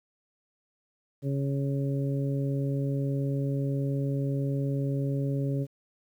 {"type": "harmonic tone", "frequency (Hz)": 138.59, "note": "C#3", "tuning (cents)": 0, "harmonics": [1, 2, 3, 4], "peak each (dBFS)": [-27, -33, -37, -39], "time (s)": [1.22, 5.67], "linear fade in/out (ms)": 50, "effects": ["10-bit"]}